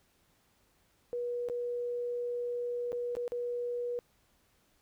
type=tone with dropouts; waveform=sine; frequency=483.6 Hz; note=B4; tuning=36 cents flat; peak=-32 dBFS; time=1.13-3.99 s; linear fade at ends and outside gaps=0 ms; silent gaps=1.487-1.498 / 2.92-2.929 / 3.152-3.168 / 3.279-3.32 s; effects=pink hiss -70 dBFS RMS until 4.81 s